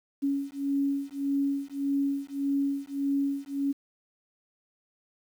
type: beating tone pair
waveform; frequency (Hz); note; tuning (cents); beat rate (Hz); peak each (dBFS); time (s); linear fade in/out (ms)
sine; 278 / 279.7; C#4 / C#4; +5 / +16; 1.7; -29 / -29; 0.22-3.73; 20
effects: 9-bit